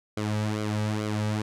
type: tone with flanger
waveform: sawtooth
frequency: 106.4 Hz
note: G#2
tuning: 42 cents sharp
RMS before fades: -28 dBFS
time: 0.17-1.42 s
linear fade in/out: 5 ms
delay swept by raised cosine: 1.1 to 2.9 ms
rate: 2.3 Hz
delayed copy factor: -0.7
effects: low-pass 9000 Hz 12 dB/octave